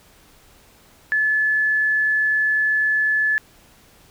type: tone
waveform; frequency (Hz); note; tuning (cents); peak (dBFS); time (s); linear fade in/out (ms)
sine; 1726; A6; -34; -16; 1.12-3.38; 0
effects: pink hiss -52 dBFS RMS until 4.1 s